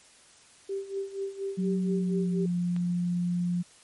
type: tone with tremolo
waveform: sine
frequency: 392 Hz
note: G4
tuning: in tune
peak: -28 dBFS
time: 0.69-2.46 s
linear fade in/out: 5 ms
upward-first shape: sine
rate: 4.2 Hz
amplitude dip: 80%
type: tone with pitch glide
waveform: sine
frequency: 185 to 175.93 Hz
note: F#3 to F3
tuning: 0 to +13 cents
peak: -25 dBFS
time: 1.57-3.63 s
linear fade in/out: 20 ms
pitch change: -87 cents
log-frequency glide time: 1.75-2.49 s
type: click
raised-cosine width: 0.3 ms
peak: -29 dBFS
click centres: 2.764 s
effects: white hiss -56 dBFS RMS until 3.83 s + MP3 48 kbps